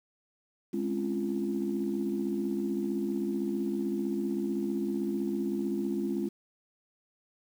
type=chord; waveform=sine; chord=Db major seventh; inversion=second; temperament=equal with one note detuned; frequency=207.7 / 261.6 / 277.2 / 343.4 Hz; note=Ab3 / C4 / Db4 / F4; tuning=0 / 0 / 0 / -29 cents; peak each=-32 / -37 / -35 / -32 dBFS; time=0.73-6.29 s; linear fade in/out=10 ms; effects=tanh soft clip ceiling -20 dBFS + 9-bit